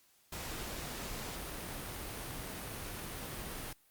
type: noise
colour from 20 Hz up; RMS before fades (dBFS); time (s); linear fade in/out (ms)
pink; -42; 0.32-3.73; 5
effects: white hiss -68 dBFS RMS until 3.9 s + Opus 48 kbps